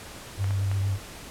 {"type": "tone with vibrato", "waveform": "sine", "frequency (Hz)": 98, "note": "G2", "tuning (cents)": 0, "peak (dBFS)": -23, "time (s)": [0.37, 0.99], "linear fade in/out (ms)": 50, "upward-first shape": "triangle", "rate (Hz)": 8.5, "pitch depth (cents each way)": 30}
{"type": "clicks", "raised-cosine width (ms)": 0.5, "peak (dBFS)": -22, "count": 3, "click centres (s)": [0.443, 0.508, 0.715]}
{"effects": ["pink hiss -42 dBFS RMS until 1.3 s", "low-pass 12000 Hz 12 dB/octave"]}